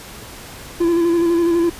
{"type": "tone with vibrato", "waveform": "triangle", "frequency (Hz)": 339.6, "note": "F4", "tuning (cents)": -48, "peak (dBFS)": -11, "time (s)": [0.8, 1.7], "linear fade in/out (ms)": 10, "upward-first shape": "square", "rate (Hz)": 12, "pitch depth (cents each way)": 28, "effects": ["pink hiss -36 dBFS RMS until 1.79 s", "resampled to 32000 Hz"]}